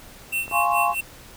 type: tone with tremolo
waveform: square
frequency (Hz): 2700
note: E7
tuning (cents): +41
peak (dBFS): -22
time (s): 0.32-1.01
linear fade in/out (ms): 10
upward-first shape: sine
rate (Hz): 4.7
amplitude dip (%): 90
type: clicks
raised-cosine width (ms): 1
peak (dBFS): -24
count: 2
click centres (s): 0.48 / 0.513
type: chord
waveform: sine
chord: Db major seventh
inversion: first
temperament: equal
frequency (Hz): 698.5 / 830.6 / 1046.5 / 1108.7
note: F5 / Ab5 / C6 / Db6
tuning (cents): 0 / 0 / 0 / 0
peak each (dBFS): -24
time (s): 0.51-0.95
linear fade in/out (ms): 50
effects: pink hiss -45 dBFS RMS until 1.36 s